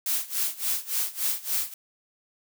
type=noise with tremolo; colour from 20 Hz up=blue; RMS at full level=-25 dBFS; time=0.06-1.74 s; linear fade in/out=2 ms; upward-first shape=sine; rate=3.5 Hz; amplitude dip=90%; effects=none